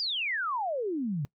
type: exponential sweep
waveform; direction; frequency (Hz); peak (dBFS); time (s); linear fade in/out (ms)
sine; down; 5000 to 134.2; -28; 0-1.25; 0
effects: noise-tail reverb RT60 0.1 s tail -22 dB re dry